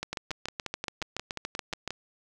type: two click trains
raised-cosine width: 0.2 ms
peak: -16 / -15 dBFS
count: 11 / 14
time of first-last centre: 0.13-1.906 / 0.03-1.877 s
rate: 5.63 / 7.04 Hz
effects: none